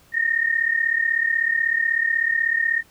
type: tone pair together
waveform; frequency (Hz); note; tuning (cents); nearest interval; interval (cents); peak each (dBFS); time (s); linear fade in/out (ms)
sine; 1825 / 1861.2; A#6 / A#6; -37 / -3; unison; 34; -21; 0.12-2.83; 50
effects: pink hiss -55 dBFS RMS until 2.9 s